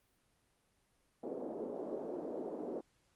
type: band-pass noise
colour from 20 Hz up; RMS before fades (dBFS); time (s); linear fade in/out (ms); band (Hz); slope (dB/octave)
white; -42; 1.23-2.81; 5; 250 to 540; 24
effects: pink hiss -75 dBFS RMS until 3.15 s + Opus 32 kbps